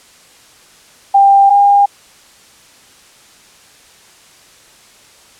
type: tone pair in turn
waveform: sine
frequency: 793 / 806.4 Hz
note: G5 / G5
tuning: +20 / +49 cents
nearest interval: unison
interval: 29 cents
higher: second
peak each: -4 / -5 dBFS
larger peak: first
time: 1.14-1.5 / 1.5-1.86 s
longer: neither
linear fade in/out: 10 ms
effects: white hiss -44 dBFS RMS until 5.39 s + low-pass 9000 Hz 12 dB/octave